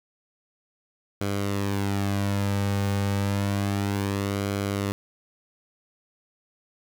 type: tone with flanger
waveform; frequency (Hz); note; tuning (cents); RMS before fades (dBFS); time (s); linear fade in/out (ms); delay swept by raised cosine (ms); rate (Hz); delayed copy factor
sawtooth; 99.9; G2; +33; -26; 1.21-4.92; 0; 1.1 to 3; 0.3; -0.5
effects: none